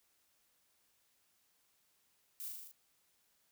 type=noise with echo; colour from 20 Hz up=violet; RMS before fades=-45 dBFS; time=2.4-2.48 s; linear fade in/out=0 ms; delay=39 ms; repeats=6; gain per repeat=-2 dB; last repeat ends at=2.714 s; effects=white hiss -75 dBFS RMS until 3.51 s